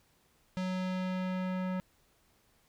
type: tone with low-pass filter sweep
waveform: square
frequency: 185 Hz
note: F#3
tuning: in tune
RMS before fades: -34 dBFS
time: 0.57-1.8 s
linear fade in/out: 0 ms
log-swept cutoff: 5100 to 1800 Hz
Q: 0.88
effects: pink hiss -69 dBFS RMS until 2.68 s